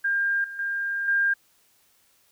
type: tone with level steps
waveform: sine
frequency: 1603 Hz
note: G6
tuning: 38 cents sharp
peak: -21 / -34 / -25 / -19 dBFS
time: 0.04-1.34 s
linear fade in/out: 10 ms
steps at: 0.44 / 0.59 / 1.08 s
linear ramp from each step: 2 ms
effects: white hiss -63 dBFS RMS until 2.31 s